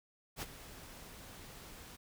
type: noise with ADSR envelope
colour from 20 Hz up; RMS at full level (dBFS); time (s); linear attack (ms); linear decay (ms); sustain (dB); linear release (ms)
pink; -39; 0.36-1.97; 60; 30; -13; 19
effects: none